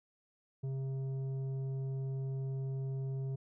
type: tone with tanh clipping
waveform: triangle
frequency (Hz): 134.1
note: C3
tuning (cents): +43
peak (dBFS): -36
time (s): 0.63-3.36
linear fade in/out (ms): 10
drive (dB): 12
effects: none